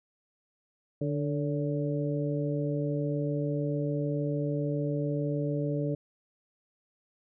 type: harmonic tone with a mistuned harmonic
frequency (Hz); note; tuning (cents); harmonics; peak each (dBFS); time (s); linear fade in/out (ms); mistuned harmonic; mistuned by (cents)
146.83; D3; 0; 1 / 2 / 3 / 4; -30 / -33 / -35 / -36; 1.01-5.95; 5; 4; -46
effects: none